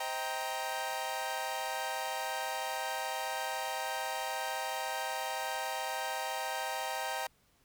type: chord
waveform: sawtooth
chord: C minor seventh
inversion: none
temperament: equal with one note detuned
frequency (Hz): 523.3 / 632.8 / 784 / 932.3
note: C5 / Eb5 / G5 / Bb5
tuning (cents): 0 / +29 / 0 / 0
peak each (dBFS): -40 / -38 / -34 / -35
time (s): 0-7.27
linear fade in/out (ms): 5
effects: pink hiss -69 dBFS RMS until 7.64 s